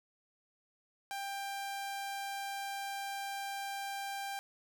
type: tone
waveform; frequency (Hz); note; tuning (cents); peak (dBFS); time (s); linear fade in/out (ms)
sawtooth; 792; G5; +18; -34; 1.11-4.39; 0
effects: none